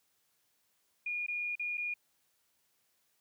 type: tone with dropouts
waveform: sine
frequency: 2434 Hz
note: D#7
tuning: 39 cents flat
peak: -33 dBFS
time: 1.06-1.94 s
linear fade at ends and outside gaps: 5 ms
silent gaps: 1.265-1.282 / 1.555-1.595 / 1.773-1.778 s
effects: white hiss -75 dBFS RMS until 3.2 s + high-pass 60 Hz 12 dB/octave